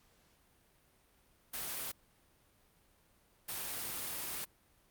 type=noise bursts at uneven times; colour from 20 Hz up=white; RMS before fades=-40 dBFS; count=2; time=1.53-1.92 / 3.48-4.45 s; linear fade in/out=10 ms; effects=pink hiss -69 dBFS RMS until 4.9 s + Opus 48 kbps